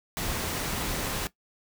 pink noise, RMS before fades -31 dBFS, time 0.17-1.27 s, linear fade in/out 0 ms, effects noise-tail reverb RT60 0.1 s tail -17 dB re dry

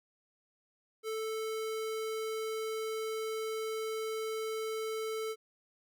square tone, 440 Hz, A4, in tune, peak -35 dBFS, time 1.03-5.36 s, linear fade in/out 50 ms, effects none

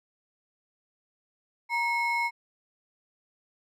triangle ring-modulated tone, 1559 Hz, G6, 10 cents flat, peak -20 dBFS, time 1.69-2.31 s, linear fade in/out 50 ms, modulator 618 Hz, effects none

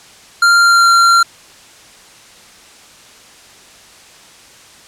square tone with pitch glide, 1391 to 1375.8 Hz, F6 to F6, -7 to -26 cents, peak -7 dBFS, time 0.42-1.23 s, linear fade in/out 5 ms, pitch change -19 cents, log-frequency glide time 0.6-0.9 s, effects white hiss -41 dBFS RMS until 4.87 s + low-pass 8000 Hz 12 dB/octave

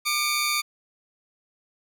15% pulse tone pair together, 1200 / 2265 Hz, D6 / C#7, +37 / +37 cents, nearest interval major seventh, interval 1100 cents, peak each -19 dBFS, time 0.05-0.62 s, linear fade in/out 20 ms, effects none

